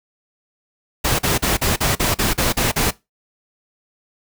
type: noise bursts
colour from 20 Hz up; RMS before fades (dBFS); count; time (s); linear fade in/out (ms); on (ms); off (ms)
pink; -18; 10; 1.04-2.909; 10; 150; 41
effects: noise-tail reverb RT60 0.2 s tail -19 dB re dry